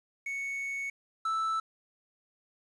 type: tone pair in turn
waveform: triangle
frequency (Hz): 2217 / 1318.2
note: C#7 / E6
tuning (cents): 0 / 0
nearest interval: major sixth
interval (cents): 900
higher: first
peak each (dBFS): -31 / -26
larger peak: second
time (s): 0.26-0.9 / 1.25-1.6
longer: first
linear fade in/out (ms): 5
effects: resampled to 24000 Hz + 10-bit